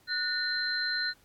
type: tone cluster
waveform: sine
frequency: 1469 / 1813 / 4117 Hz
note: F#6 / A#6 / C8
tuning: -13 / -49 / -29 cents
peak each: -32 / -35 / -31 dBFS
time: 0.07-1.14 s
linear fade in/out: 50 ms
effects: pink hiss -64 dBFS RMS until 1.24 s + AAC 64 kbps